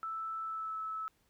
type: tone with pitch glide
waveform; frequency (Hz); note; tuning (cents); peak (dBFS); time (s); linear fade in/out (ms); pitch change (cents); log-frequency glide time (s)
sine; 1318.5 to 1303.4; E6 to E6; 0 to -20; -36; 0.03-1.08; 0; -20; 0.42-0.79
effects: pink hiss -73 dBFS RMS until 1.29 s